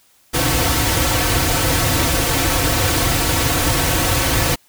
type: noise with comb filter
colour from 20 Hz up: pink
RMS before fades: -17 dBFS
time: 0.33-4.56 s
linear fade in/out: 20 ms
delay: 4.9 ms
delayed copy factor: -0.95
effects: white hiss -55 dBFS RMS until 4.68 s